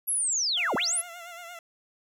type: linear two-way sweep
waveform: sine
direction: down then up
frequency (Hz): 11580 to 169 to 11580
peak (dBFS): -24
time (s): 0.07-1.02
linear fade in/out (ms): 20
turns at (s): 0.75
type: tone with vibrato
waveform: 15% pulse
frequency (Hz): 691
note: F5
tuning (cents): -19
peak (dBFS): -34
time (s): 0.57-1.59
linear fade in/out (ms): 2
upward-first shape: sine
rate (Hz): 8.7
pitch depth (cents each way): 59
effects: none